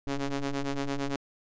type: ring-modulated tone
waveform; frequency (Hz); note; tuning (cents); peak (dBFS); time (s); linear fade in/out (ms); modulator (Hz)
sawtooth; 138.59; C#3; 0; -22; 0.07-1.16; 0; 143
effects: resampled to 16000 Hz